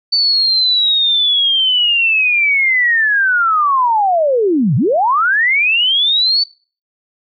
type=linear two-way sweep; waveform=sine; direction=down then up; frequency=4543 to 110.8 to 4543 Hz; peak=-10 dBFS; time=0.12-6.44 s; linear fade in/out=10 ms; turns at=4.76 s; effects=noise-tail reverb RT60 0.4 s tail -24 dB re dry